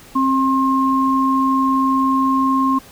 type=tone pair together; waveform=sine; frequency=266.1 / 1067 Hz; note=C4 / C6; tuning=+29 / +34 cents; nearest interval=2 octaves; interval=2405 cents; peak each=-16 dBFS; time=0.15-2.79 s; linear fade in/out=10 ms; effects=pink hiss -43 dBFS RMS until 2.91 s